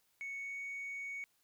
sine tone with pitch glide, 2217 to 2230 Hz, C#7 to C#7, 0 to +10 cents, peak -38 dBFS, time 0.21-1.24 s, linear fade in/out 0 ms, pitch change +10 cents, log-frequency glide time 0.34-0.61 s, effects tanh soft clip ceiling -38 dBFS + white hiss -75 dBFS RMS until 1.43 s

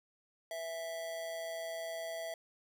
square tone with amplitude modulation, 659.3 Hz, E5, in tune, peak -37 dBFS, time 0.51-2.34 s, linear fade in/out 2 ms, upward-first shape sine, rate 167 Hz, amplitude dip 50%, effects none

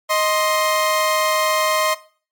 sawtooth tone pair together, 625 / 1051.1 Hz, D#5 / C6, +8 / +8 cents, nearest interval major sixth, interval 900 cents, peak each -15 dBFS, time 0.09-1.95 s, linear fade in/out 20 ms, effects noise-tail reverb RT60 0.4 s tail -17 dB re dry + MP3 96 kbps

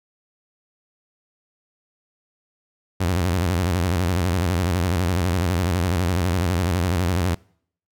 sawtooth tone with vibrato, 88.8 Hz, F2, 29 cents sharp, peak -15 dBFS, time 3-7.35 s, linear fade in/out 10 ms, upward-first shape square, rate 12 Hz, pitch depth 110 cents each way, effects noise-tail reverb RT60 0.6 s tail -25 dB re dry

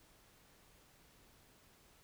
silence, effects pink hiss -66 dBFS RMS until 2.03 s

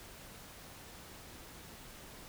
silence, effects pink hiss -52 dBFS RMS until 2.28 s

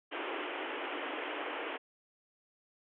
pink band-pass noise, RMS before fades -39 dBFS, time 0.11-1.78 s, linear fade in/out 20 ms, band 280 to 3200 Hz, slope 96 dB/octave, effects none

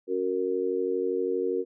sine chord, F# major, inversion second, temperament just, 277.5 / 370 / 462.5 Hz, C#4 / F#4 / A#4, +2 / 0 / -14 cents, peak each -34 / -28 / -28 dBFS, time 0.07-1.65 s, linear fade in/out 50 ms, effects none

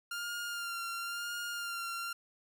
sawtooth tone with vibrato, 1396.9 Hz, F6, in tune, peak -33 dBFS, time 0.11-2.13 s, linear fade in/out 5 ms, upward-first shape sine, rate 0.97 Hz, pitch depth 28 cents each way, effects none

